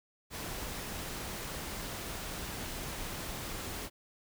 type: noise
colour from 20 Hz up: pink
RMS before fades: -40 dBFS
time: 0.3-3.9 s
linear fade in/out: 50 ms
effects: none